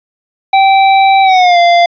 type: tone with pitch glide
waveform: square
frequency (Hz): 777 to 692.2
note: G5 to F5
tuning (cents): -16 to -16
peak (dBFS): -5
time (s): 0.53-1.86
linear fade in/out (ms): 5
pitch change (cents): -200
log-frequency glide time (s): 1.22-1.58
effects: resampled to 11025 Hz + 7-bit